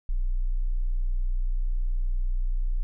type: tone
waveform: sine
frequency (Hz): 30.5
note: B0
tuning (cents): -21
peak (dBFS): -22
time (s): 0.09-2.83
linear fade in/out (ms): 0
effects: none